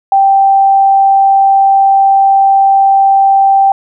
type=tone; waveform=sine; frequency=783 Hz; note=G5; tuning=2 cents flat; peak=-4 dBFS; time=0.12-3.72 s; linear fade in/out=2 ms; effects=none